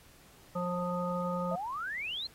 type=harmonic tone; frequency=177.6 Hz; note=F3; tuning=29 cents sharp; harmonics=1 / 3 / 5 / 7; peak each=-34 / -35 / -41 / -37 dBFS; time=0.55-1.56 s; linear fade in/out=10 ms
type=exponential sweep; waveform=sine; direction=up; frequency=622.3 to 4284 Hz; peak=-34 dBFS; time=1.51-2.27 s; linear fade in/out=5 ms
effects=pink hiss -59 dBFS RMS until 2.34 s + AAC 48 kbps